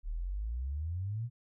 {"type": "exponential sweep", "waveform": "sine", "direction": "up", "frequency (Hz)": [36.13, 123.47], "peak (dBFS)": -33, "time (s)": [0.03, 1.3], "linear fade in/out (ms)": 50, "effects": []}